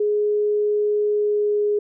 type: tone with pitch glide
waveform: sine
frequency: 417.8 to 415.4 Hz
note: G#4 to G#4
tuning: +10 to 0 cents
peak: -17 dBFS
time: 0-1.79 s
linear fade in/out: 5 ms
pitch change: -10 cents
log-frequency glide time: 1.09-1.64 s
effects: none